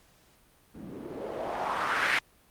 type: noise with low-pass filter sweep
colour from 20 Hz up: blue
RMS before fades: -31 dBFS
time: 0.74-2.19 s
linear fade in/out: 5 ms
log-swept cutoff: 210 to 2100 Hz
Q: 2.5
effects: pink hiss -62 dBFS RMS until 2.5 s + Opus 48 kbps